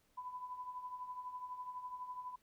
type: tone with tremolo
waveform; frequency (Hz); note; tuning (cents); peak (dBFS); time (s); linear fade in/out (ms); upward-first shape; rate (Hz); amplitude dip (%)
sine; 999; B5; +20; -40; 0.17-2.36; 10; triangle; 12; 70
effects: pink hiss -75 dBFS RMS until 2.42 s